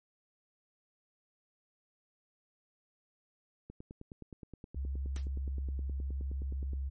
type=click train; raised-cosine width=3 ms; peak=-33 dBFS; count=30; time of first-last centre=3.7-6.733 s; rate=9.56 Hz
type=tone; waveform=sine; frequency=67.6 Hz; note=C#2; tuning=43 cents flat; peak=-33 dBFS; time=4.75-6.9 s; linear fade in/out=20 ms
type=noise with exponential decay; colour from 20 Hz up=white; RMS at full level=-42 dBFS; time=5.16-5.28 s; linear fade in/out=2 ms; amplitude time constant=25 ms
effects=MP3 32 kbps